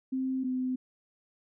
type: tone pair in turn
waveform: sine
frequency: 261.6 / 255.9 Hz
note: C4 / C4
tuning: 0 / -38 cents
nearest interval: unison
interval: 38 cents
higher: first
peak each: -28 dBFS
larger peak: neither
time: 0.12-0.44 / 0.44-0.76 s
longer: neither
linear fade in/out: 10 ms
effects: none